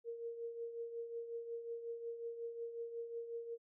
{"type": "tone with tremolo", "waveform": "sine", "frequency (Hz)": 465.4, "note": "A#4", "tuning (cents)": -3, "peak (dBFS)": -39, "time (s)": [0.04, 3.58], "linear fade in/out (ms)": 50, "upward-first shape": "triangle", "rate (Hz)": 5.5, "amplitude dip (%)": 65, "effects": []}